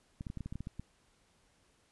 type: clicks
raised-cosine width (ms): 5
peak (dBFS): -28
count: 11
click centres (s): 0.209 / 0.268 / 0.301 / 0.373 / 0.407 / 0.46 / 0.525 / 0.556 / 0.606 / 0.671 / 0.796
effects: pink hiss -70 dBFS RMS until 1.91 s + resampled to 24000 Hz